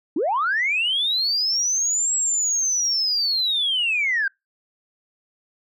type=linear two-way sweep; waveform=sine; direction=up then down; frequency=261.6 to 7720 to 1539 Hz; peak=-18 dBFS; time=0.16-4.28 s; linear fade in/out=5 ms; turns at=2.15 s; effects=noise-tail reverb RT60 0.2 s tail -26 dB re dry + tanh soft clip ceiling -14 dBFS